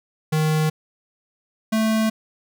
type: tone pair in turn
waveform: square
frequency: 155.56 / 220 Hz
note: D#3 / A3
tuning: 0 / 0 cents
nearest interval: tritone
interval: 600 cents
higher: second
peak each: -18 dBFS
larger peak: neither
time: 0.32-0.7 / 1.72-2.1 s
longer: neither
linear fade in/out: 10 ms
effects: none